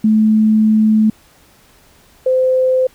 sine tone pair in turn, 216.8 / 515.6 Hz, A3 / C5, -25 / -26 cents, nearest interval octave + minor third, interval 1499 cents, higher second, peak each -8 / -10 dBFS, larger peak first, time 0.04-1.1 / 2.26-2.87 s, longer first, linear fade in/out 5 ms, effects pink hiss -49 dBFS RMS until 2.94 s

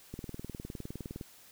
click train, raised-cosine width 3 ms, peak -27 dBFS, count 22, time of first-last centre 0.14-1.211 s, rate 19.6 Hz, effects white hiss -57 dBFS RMS until 1.51 s

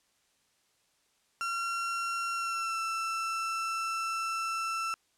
35% pulse tone with pitch glide, 1368 to 1334.4 Hz, F6 to E6, -36 to +21 cents, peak -29 dBFS, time 1.41-4.94 s, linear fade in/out 0 ms, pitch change -43 cents, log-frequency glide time 2.34-2.8 s, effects white hiss -71 dBFS RMS until 5.17 s + low-pass 9000 Hz 12 dB/octave

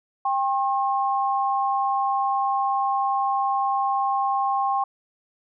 sine tone pair together, 794.6 / 1077 Hz, G5 / C6, +23 / +50 cents, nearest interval perfect fourth, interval 527 cents, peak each -22 / -24 dBFS, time 0.25-4.84 s, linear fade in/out 5 ms, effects none

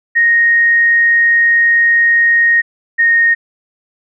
sine tone pair in turn, 1864.7 / 1854 Hz, A#6 / A#6, 0 / -10 cents, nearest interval unison, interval 10 cents, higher first, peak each -7 dBFS, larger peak neither, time 0.15-2.62 / 2.98-3.35 s, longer first, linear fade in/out 20 ms, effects none

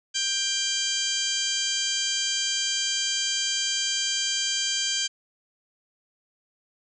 harmonic tone, 790 Hz, G5, 13 cents sharp, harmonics 2 / 3 / 4 / 5 / 6 / 7 / 8 / 9 / 10, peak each -36 / -37 / -28 / -39 / -30 / -41 / -31 / -34 / -40 dBFS, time 0.14-5.08 s, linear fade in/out 20 ms, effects none

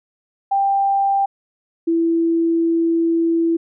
sine tone pair in turn, 790 / 332.2 Hz, G5 / E4, +13 / +13 cents, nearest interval octave + minor third, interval 1500 cents, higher first, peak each -14 dBFS, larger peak neither, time 0.51-1.26 / 1.87-3.57 s, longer second, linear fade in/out 10 ms, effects none

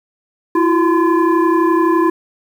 sine tone with frequency modulation, 329.6 Hz, E4, in tune, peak -10 dBFS, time 0.55-2.1 s, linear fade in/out 5 ms, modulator 691 Hz, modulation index 1.1, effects 7-bit

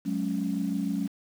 sine chord, F# suspended second, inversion none, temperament equal with one note detuned, 185 / 211.8 / 277.2 Hz, F#3 / G#3 / C#4, 0 / +34 / 0 cents, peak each -30 dBFS, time 0.05-1.08 s, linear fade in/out 20 ms, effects tanh soft clip ceiling -18 dBFS + 8-bit

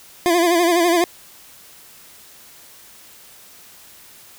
25% pulse tone with vibrato, 344 Hz, F4, 26 cents flat, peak -10 dBFS, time 0.26-1.04 s, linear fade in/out 0 ms, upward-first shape sine, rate 12 Hz, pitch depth 69 cents each way, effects white hiss -45 dBFS RMS until 4.38 s

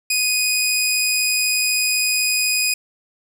15% pulse tone, 2489 Hz, D#7, in tune, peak -10 dBFS, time 0.1-2.74 s, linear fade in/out 5 ms, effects none

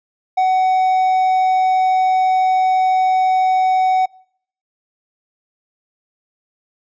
triangle tone, 749 Hz, F#5, 21 cents sharp, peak -10 dBFS, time 0.37-4.06 s, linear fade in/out 10 ms, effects noise-tail reverb RT60 0.6 s tail -24 dB re dry + resampled to 16000 Hz

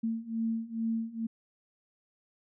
sine beating tone pair, 224.9 / 227.2 Hz, A3 / A#3, +38 / -44 cents, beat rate 2.3 Hz, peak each -34 / -32 dBFS, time 0.03-1.27 s, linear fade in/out 10 ms, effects none

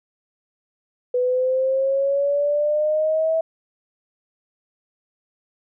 sine exponential sweep, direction up, 493.9 to 652 Hz, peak -17 dBFS, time 1.14-3.41 s, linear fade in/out 5 ms, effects none

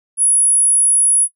sine tone, 10270 Hz, E9, 46 cents flat, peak -10 dBFS, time 0.17-1.28 s, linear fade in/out 50 ms, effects noise-tail reverb RT60 0.1 s tail -18 dB re dry

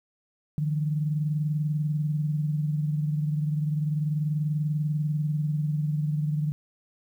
sine tone pair together, 150 / 170.32 Hz, D3 / F3, +37 / -43 cents, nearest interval major second, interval 220 cents, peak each -24 / -34 dBFS, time 0.58-6.52 s, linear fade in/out 0 ms, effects 10-bit

